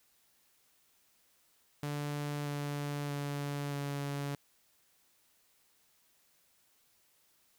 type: tone with pitch steps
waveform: sawtooth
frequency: 146 / 144.66 / 143.33 / 142.01 Hz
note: D3 / D3 / D3 / C#3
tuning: -10 / -26 / -42 / +42 cents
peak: -31 dBFS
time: 1.83-4.35 s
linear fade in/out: 2 ms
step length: 630 ms
effects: white hiss -70 dBFS RMS until 7.58 s